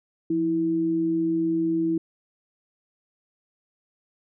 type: tone pair together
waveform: sine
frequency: 172.9 / 326.4 Hz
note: F3 / E4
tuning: -17 / -17 cents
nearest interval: major seventh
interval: 1100 cents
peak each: -32 / -21 dBFS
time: 0.3-1.98 s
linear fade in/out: 5 ms
effects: none